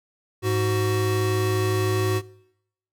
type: tone pair together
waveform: square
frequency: 104.64 / 372.9 Hz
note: G#2 / F#4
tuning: +14 / +14 cents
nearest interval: octave + minor seventh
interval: 2200 cents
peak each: -24 dBFS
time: 0.42-2.22 s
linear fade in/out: 50 ms
effects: noise-tail reverb RT60 0.8 s tail -22 dB re dry